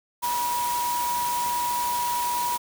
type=tone in noise; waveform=sine; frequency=967 Hz; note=B5; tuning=37 cents flat; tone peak=-24 dBFS; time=0.22-2.58 s; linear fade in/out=20 ms; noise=white; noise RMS=-32 dBFS; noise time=0.22-2.58 s; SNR=+5 dB; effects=none